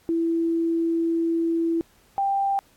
sine tone pair in turn, 332 / 789.6 Hz, E4 / G5, +12 / +12 cents, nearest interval octave + minor third, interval 1500 cents, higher second, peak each -20 dBFS, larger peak neither, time 0.09-1.81 / 2.18-2.59 s, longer first, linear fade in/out 0 ms, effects pink hiss -59 dBFS RMS until 2.76 s + AAC 64 kbps

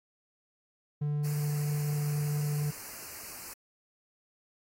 triangle tone, 147.5 Hz, D3, 8 cents sharp, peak -26 dBFS, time 1.01-2.71 s, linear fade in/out 10 ms
white band-stop noise, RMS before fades -44 dBFS, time 1.24-3.54 s, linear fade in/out 10 ms, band 2800 to 4300 Hz, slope 96 dB/octave
effects AAC 48 kbps

